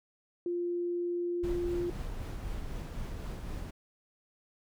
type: tone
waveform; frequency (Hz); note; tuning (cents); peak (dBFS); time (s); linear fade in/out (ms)
sine; 349.2; F4; 0; -30; 0.46-1.9; 2
type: noise with tremolo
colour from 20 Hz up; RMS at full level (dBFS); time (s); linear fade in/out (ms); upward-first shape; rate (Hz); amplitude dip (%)
brown; -37; 1.43-3.71; 10; sine; 3.9; 25
effects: none